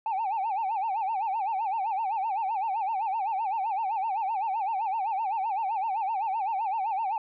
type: tone with vibrato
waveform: sine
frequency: 830.6 Hz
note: G#5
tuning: in tune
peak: -24 dBFS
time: 0.06-7.18 s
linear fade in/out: 2 ms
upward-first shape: sine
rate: 7.8 Hz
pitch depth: 180 cents each way
effects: tanh soft clip ceiling -24 dBFS